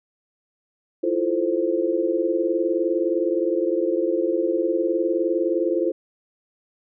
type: chord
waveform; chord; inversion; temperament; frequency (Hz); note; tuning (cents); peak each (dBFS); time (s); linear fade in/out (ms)
sine; F major seventh; third; equal; 329.6 / 349.2 / 440 / 523.3; E4 / F4 / A4 / C5; 0 / 0 / 0 / 0; -25 / -23 / -27 / -25; 1.03-5.92; 10
effects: none